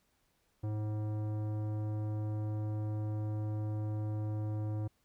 sine tone with tanh clipping, 106.6 Hz, G#2, 46 cents sharp, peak -35 dBFS, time 0.63-4.88 s, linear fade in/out 10 ms, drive 15 dB, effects pink hiss -75 dBFS RMS until 5.04 s

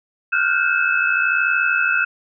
sine tone cluster, 1398 / 1459 / 1552 / 2599 Hz, F6 / F#6 / G6 / E7, +1 / -25 / -18 / -25 cents, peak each -21 dBFS, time 0.32-2.05 s, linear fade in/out 10 ms, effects none

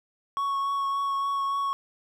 triangle tone with vibrato, 1108.7 Hz, C#6, in tune, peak -23 dBFS, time 0.37-1.73 s, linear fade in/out 0 ms, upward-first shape triangle, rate 3.5 Hz, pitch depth 14 cents each way, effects none

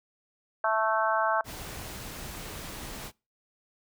harmonic tone, 220 Hz, A3, in tune, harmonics 3 / 4 / 5 / 6 / 7, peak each -28 / -29 / -30 / -31 / -31 dBFS, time 0.64-1.41 s, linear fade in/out 2 ms
pink noise, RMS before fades -40 dBFS, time 1.44-3.12 s, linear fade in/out 50 ms
effects noise-tail reverb RT60 0.3 s tail -25 dB re dry

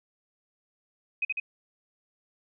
sine tone with echo, 2518 Hz, D#7, 20 cents sharp, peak -24 dBFS, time 1.22-1.25 s, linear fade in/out 5 ms, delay 75 ms, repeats 2, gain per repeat -2 dB, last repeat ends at 1.4 s, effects none

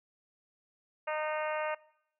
harmonic tone, 307.2 Hz, D#4, 22 cents flat, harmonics 2 / 3 / 4 / 5 / 6 / 7 / 8 / 9, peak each -34 / -38 / -40 / -42 / -44 / -45 / -46 / -47 dBFS, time 1.07-1.75 s, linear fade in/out 10 ms, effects noise-tail reverb RT60 0.7 s tail -21 dB re dry

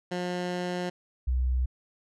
15% pulse / sine tone pair in turn, 178.7 / 63.18 Hz, F3 / B1, +40 / +40 cents, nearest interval octave + tritone, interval 1800 cents, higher first, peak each -23 dBFS, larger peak neither, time 0.11-0.9 / 1.27-1.66 s, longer first, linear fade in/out 10 ms, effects low-pass 6000 Hz 12 dB/octave

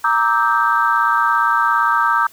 sine chord, E half-diminished seventh, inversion second, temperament equal with one note detuned, 932.3 / 1174.7 / 1292.1 / 1568 Hz, Bb5 / D6 / E6 / G6, 0 / 0 / -35 / 0 cents, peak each -18 dBFS, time 0.04-2.27 s, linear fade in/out 5 ms, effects tanh soft clip ceiling -2 dBFS + white hiss -47 dBFS RMS until 2.32 s

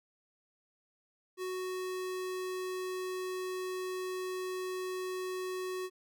square tone, 370 Hz, F#4, in tune, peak -36 dBFS, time 1.37-5.9 s, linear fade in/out 50 ms, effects none

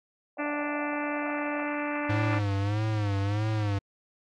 white band-pass noise, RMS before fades -44 dBFS, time 0.37-1.66 s, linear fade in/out 2 ms, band 580 to 780 Hz, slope 48 dB/octave
harmonic tone, 293.7 Hz, D4, in tune, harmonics 1 / 2 / 3 / 4 / 5 / 6 / 7 / 8 / 9, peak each -32 / -35 / -37 / -38 / -39 / -40 / -40 / -41 / -42 dBFS, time 0.38-2.4 s, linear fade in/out 20 ms
square tone with vibrato, 103.83 Hz, G#2, in tune, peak -26 dBFS, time 2.09-3.79 s, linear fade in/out 10 ms, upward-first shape sine, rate 1.6 Hz, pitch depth 91 cents each way
effects low-pass 4000 Hz 12 dB/octave + AAC 64 kbps

